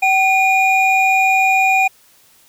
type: tone pair together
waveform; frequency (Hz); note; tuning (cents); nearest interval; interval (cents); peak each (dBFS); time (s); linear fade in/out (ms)
triangle; 765 / 2429; G5 / D#7; -42 / -42; octave + minor sixth; 2000; -12; 0.02-1.88; 10
effects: white hiss -51 dBFS RMS until 2.48 s